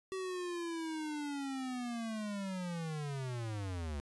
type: linear sweep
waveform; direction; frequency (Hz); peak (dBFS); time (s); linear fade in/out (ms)
square; down; 382.3 to 69.3; -38; 0.12-4; 0
effects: resampled to 24000 Hz